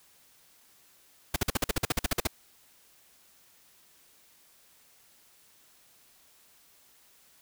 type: noise bursts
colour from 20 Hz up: pink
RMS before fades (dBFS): -26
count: 14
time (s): 1.34-2.272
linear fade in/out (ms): 5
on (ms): 22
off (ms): 48
effects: white hiss -61 dBFS RMS until 7.41 s